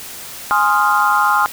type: chord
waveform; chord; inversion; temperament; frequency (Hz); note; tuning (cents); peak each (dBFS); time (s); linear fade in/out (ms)
sine; F minor seventh; first; equal; 830.6 / 1046.5 / 1244.5 / 1396.9; Ab5 / C6 / Eb6 / F6; 0 / 0 / 0 / 0; -17; 0.51-1.46; 0
effects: white hiss -32 dBFS RMS until 1.52 s